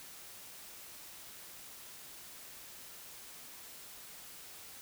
silence, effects white hiss -51 dBFS RMS until 4.81 s

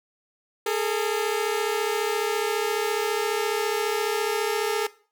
sawtooth tone pair together, 415.3 / 449.9 Hz, G#4 / A4, 0 / +39 cents, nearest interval minor second, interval 139 cents, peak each -22 dBFS, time 0.66-4.87 s, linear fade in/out 5 ms, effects noise-tail reverb RT60 0.4 s tail -18 dB re dry

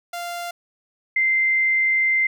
sawtooth / sine tone pair in turn, 695 / 2083 Hz, F5 / C7, -9 / -8 cents, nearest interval octave + perfect fifth, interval 1901 cents, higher second, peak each -24 / -16 dBFS, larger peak second, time 0.13-0.51 / 1.16-2.27 s, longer second, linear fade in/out 5 ms, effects none

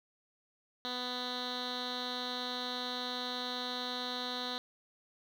10% pulse tone with low-pass filter, 248.6 Hz, B3, 12 cents sharp, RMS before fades -38 dBFS, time 0.85-4.58 s, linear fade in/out 0 ms, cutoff 4000 Hz, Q 6.6, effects 10-bit

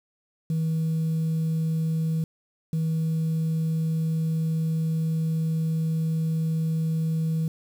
sine tone pair in turn, 160.5 / 160.5 Hz, E3 / E3, -46 / -46 cents, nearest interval unison, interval 0 cents, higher neither, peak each -20 dBFS, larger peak neither, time 0.5-2.24 / 2.73-7.48 s, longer second, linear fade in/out 2 ms, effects tanh soft clip ceiling -21 dBFS + 8-bit

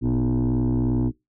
sine tone with frequency modulation, 183.5 Hz, F#3, 14 cents flat, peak -16 dBFS, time 0.01-1.12 s, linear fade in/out 50 ms, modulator 62.8 Hz, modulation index 2.2, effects noise-tail reverb RT60 0.2 s tail -23 dB re dry + tanh soft clip ceiling -18 dBFS

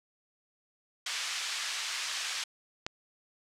white band-pass noise, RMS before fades -35 dBFS, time 1.06-2.44 s, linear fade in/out 5 ms, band 1400 to 5600 Hz, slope 12 dB/octave
click, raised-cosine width 0.2 ms, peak -16 dBFS, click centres 2.865 s
effects low-pass 9000 Hz 12 dB/octave

